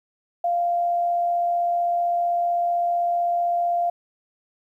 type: tone with amplitude modulation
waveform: sine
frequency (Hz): 695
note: F5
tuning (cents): -9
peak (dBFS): -18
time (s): 0.44-3.9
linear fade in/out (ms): 5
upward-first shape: sine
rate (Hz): 75.7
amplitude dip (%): 25
effects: 10-bit